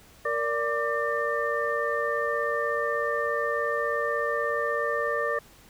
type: tone cluster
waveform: sine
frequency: 466.4 / 583 / 1178 / 1802 Hz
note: A#4 / D5 / D6 / A6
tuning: +1 / -13 / +5 / +41 cents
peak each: -30 dBFS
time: 0.25-5.39 s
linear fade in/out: 5 ms
effects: pink hiss -54 dBFS RMS until 5.69 s